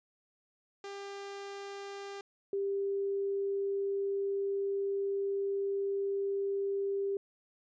sawtooth / sine tone pair in turn, 398.5 / 396 Hz, G4 / G4, +28 / +18 cents, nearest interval unison, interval 10 cents, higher first, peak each -37 / -30 dBFS, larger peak second, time 0.84-2.21 / 2.53-7.17 s, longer second, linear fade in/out 2 ms, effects resampled to 16000 Hz

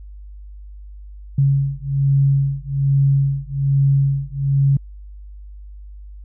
sine beating tone pair, 137.7 / 138.9 Hz, C#3 / C#3, -11 / +4 cents, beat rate 1.2 Hz, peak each -17 dBFS, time 1.38-4.77 s, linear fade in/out 5 ms, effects added 50 Hz sine -34 dBFS peak until 6.24 s

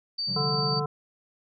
sine tone, 4606 Hz, D8, 34 cents flat, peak -27 dBFS, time 0.18-0.8 s, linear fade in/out 10 ms
triangle chord, C suspended fourth, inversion none, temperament just, 130.81 / 174.42 / 196.22 Hz, C3 / F3 / G3, 0 / -2 / +2 cents, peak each -35 dBFS, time 0.27-0.83 s, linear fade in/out 20 ms
harmonic tone, 146.83 Hz, D3, in tune, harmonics 1 / 3 / 5 / 7 / 9, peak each -29 / -31 / -35 / -34 / -35 dBFS, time 0.36-0.86 s, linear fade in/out 5 ms
effects none

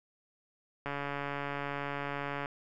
click train, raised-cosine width 0.5 ms, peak -21 dBFS, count 228, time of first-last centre 0.86-2.459 s, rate 142 Hz, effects none

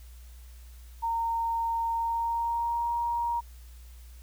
sine tone with pitch glide, 920 to 942 Hz, A#5 to A#5, -23 to +18 cents, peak -26 dBFS, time 1.02-3.41 s, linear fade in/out 20 ms, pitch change +41 cents, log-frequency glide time 1.95-2.93 s, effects added 60 Hz sine -45 dBFS peak until 4.22 s + white hiss -59 dBFS RMS until 4.22 s

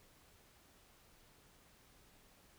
silence, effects pink hiss -66 dBFS RMS until 2.58 s

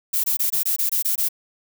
violet noise bursts, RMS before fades -21 dBFS, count 9, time 0.13-1.288 s, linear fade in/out 10 ms, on 110 ms, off 21 ms, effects none

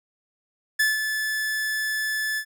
45% pulse tone with ADSR envelope, 1736 Hz, A6, 24 cents flat, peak -17 dBFS, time 0.79-2.45 s, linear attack 11 ms, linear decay 170 ms, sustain -7 dB, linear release 74 ms, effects none

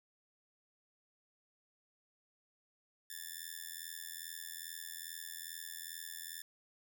5% pulse tone with amplitude modulation, 1760 Hz, A6, in tune, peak -29 dBFS, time 3.1-6.42 s, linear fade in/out 5 ms, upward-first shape sine, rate 82.4 Hz, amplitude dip 100%, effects none

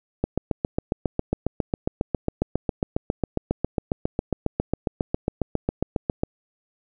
click train, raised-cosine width 2 ms, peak -8 dBFS, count 45, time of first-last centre 0.24-6.235 s, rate 7.34 Hz, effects none

